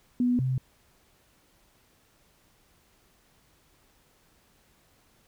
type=tone pair in turn; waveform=sine; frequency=246 / 129.68 Hz; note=B3 / C3; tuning=-7 / -15 cents; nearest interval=major seventh; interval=1108 cents; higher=first; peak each=-21 / -24 dBFS; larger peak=first; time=0.2-0.39 / 0.39-0.58 s; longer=neither; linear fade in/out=2 ms; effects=pink hiss -64 dBFS RMS until 5.27 s